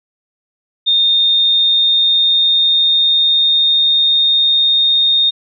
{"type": "tone with pitch glide", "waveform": "sine", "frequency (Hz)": [3654, 3682], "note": ["A#7", "A#7"], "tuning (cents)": [-35, -22], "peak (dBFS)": -9, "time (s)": [0.86, 5.31], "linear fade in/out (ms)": 20, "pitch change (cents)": 13, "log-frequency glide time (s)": [1.08, 4.8], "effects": []}